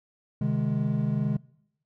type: chord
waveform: triangle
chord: Ab major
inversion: first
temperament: equal with one note detuned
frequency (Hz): 130.81 / 152.98 / 207.7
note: C3 / Eb3 / Ab3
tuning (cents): 0 / -29 / 0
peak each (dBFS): -26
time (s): 0.41-1.37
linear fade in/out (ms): 5
effects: noise-tail reverb RT60 0.8 s tail -24 dB re dry